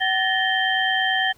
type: tone cluster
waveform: sine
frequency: 756 / 1743 / 1852 / 3139 Hz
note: F#5 / A6 / A#6 / G7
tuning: +37 / -17 / -12 / +2 cents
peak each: -24 dBFS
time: 0-1.33 s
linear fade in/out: 20 ms
effects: pink hiss -56 dBFS RMS until 1.37 s